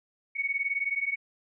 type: beating tone pair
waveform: sine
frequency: 2217 / 2236 Hz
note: C#7 / C#7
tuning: 0 / +14 cents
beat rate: 19 Hz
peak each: -30 dBFS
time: 0.35-1.16 s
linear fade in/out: 20 ms
effects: none